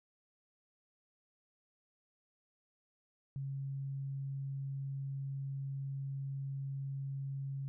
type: tone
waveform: sine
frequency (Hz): 137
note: C#3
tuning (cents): -20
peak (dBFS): -37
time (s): 3.36-7.68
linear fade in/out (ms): 0
effects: none